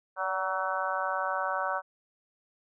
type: harmonic tone with a mistuned harmonic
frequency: 188.2 Hz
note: F#3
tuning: 30 cents sharp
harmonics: 3 / 4 / 5 / 6 / 7 / 8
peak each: -35 / -35 / -35 / -35 / -35 / -35 dBFS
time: 0.16-1.82 s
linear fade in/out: 50 ms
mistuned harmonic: 3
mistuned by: +28 cents
effects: none